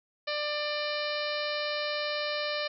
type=harmonic tone with a mistuned harmonic; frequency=594 Hz; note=D5; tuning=20 cents sharp; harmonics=1 / 2 / 3 / 4 / 5 / 6 / 7 / 8 / 9; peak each=-33 / -39 / -38 / -38 / -40 / -42 / -39 / -41 / -46 dBFS; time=0.27-2.68 s; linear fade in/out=10 ms; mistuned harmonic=6; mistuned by=+61 cents; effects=none